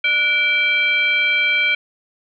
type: tone with frequency modulation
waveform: sine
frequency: 2331 Hz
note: D7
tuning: 14 cents flat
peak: -14 dBFS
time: 0.04-1.75 s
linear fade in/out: 5 ms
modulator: 864 Hz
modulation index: 0.76
effects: none